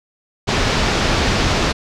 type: low-pass noise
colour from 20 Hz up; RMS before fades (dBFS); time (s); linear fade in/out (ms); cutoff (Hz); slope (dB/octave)
pink; -17; 0.47-1.73; 20; 5800; 24
effects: none